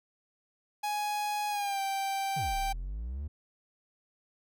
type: tone with pitch glide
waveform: 45% pulse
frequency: 834 to 782.7 Hz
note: G#5 to G5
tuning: +7 to -3 cents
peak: -30 dBFS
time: 0.83-2.73 s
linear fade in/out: 10 ms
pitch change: -110 cents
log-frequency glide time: 1.49-1.8 s
type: exponential two-way sweep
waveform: triangle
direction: down then up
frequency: 174.61 to 32.7 to 78 Hz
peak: -32 dBFS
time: 2.36-3.28 s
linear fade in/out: 10 ms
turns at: 2.57 s
effects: none